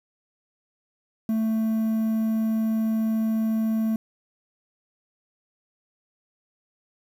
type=tone with quantisation; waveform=triangle; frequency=221.5 Hz; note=A3; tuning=12 cents sharp; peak=-19 dBFS; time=1.29-3.96 s; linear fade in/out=2 ms; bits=8; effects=none